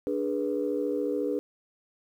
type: chord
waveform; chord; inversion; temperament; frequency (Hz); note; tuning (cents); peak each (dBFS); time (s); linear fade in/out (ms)
sine; G# diminished; second; equal with one note detuned; 293.7 / 415.3 / 489.3; D4 / G#4 / B4; 0 / 0 / -16; -30; 0.07-1.39; 0
effects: tanh soft clip ceiling -17 dBFS + 10-bit